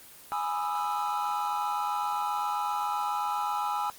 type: chord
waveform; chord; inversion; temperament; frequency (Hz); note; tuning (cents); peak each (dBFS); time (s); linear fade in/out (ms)
triangle; E major seventh; first; equal with one note detuned; 830.6 / 987.8 / 1230.9 / 1318.5; G#5 / B5 / D#6 / E6; 0 / 0 / -19 / 0; -29 / -32 / -35 / -32; 0.32-3.9; 0
effects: white hiss -50 dBFS RMS until 3.98 s + Opus 24 kbps